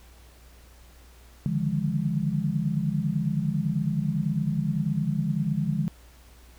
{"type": "tone cluster", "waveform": "sine", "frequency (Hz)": [144.4, 154.3, 172.5, 206], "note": ["D3", "D#3", "F3", "G#3"], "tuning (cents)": [-29, -14, -21, -14], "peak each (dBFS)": -29, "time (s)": [1.46, 5.88], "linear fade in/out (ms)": 0, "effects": ["added 60 Hz sine -50 dBFS peak until 6.58 s", "pink hiss -56 dBFS RMS until 6.58 s"]}